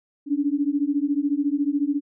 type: beating tone pair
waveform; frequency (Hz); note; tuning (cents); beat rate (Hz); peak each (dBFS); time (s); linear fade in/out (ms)
sine; 280.3 / 294.3; C#4 / D4; +19 / +4; 14; -23; 0.26-2.01; 50
effects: none